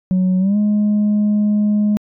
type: tone with pitch glide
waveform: sine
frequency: 185 to 208.9 Hz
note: F#3 to G#3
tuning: 0 to +10 cents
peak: -10 dBFS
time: 0.11-1.97 s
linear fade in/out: 0 ms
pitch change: +210 cents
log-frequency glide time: 0.39-0.57 s
effects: tanh soft clip ceiling -11 dBFS